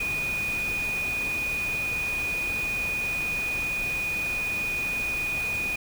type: tone in noise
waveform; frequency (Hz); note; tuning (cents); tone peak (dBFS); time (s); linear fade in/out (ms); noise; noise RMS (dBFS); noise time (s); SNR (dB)
sine; 2469; D#7; -14; -26; 0-5.76; 5; pink; -37; 0-5.76; +8
effects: none